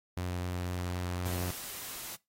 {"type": "tone with vibrato", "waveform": "sawtooth", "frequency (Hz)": 89.6, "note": "F2", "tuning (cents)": 45, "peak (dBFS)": -29, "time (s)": [0.17, 1.51], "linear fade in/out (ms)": 0, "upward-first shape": "sine", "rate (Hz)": 4, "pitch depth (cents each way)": 11}
{"type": "noise", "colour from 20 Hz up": "white", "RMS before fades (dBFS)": -42, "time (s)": [1.25, 2.16], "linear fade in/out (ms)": 10}
{"effects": ["noise-tail reverb RT60 0.2 s tail -20 dB re dry", "AAC 48 kbps"]}